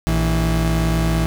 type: tone pair together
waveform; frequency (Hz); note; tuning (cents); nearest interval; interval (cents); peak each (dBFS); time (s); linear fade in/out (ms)
35% pulse; 57.66 / 163.1; A#1 / E3; -18 / -18; octave + tritone; 1800; -17; 0.07-1.26; 0
effects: none